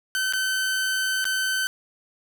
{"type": "tone with dropouts", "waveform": "sawtooth", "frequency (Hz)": 1530, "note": "G6", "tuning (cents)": -42, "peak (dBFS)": -19, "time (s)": [0.15, 1.67], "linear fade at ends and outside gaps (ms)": 0, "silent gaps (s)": [[0.325, 0.335], [1.243, 1.253]], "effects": []}